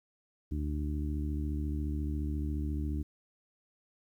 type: harmonic tone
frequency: 74.3 Hz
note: D2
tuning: 21 cents sharp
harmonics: 1 / 2 / 3 / 4 / 5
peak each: -32 / -41 / -42 / -39 / -50 dBFS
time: 0.51-3.03 s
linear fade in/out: 10 ms
effects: 11-bit